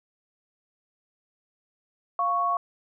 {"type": "tone pair together", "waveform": "sine", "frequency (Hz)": [699, 1109.6], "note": ["F5", "C#6"], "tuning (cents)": [1, 1], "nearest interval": "minor sixth", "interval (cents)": 800, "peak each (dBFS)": [-28, -23], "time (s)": [2.19, 2.57], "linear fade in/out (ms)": 2, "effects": []}